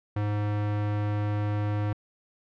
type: tone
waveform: square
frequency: 104.1 Hz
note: G#2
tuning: 5 cents sharp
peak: -26 dBFS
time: 0.16-1.93 s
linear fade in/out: 5 ms
effects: low-pass 2000 Hz 12 dB/octave